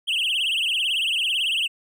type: tone with vibrato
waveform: triangle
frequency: 2942 Hz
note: F#7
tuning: 11 cents flat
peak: -19 dBFS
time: 0.07-1.68 s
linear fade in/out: 20 ms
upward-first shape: triangle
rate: 18 Hz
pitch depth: 220 cents each way
effects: none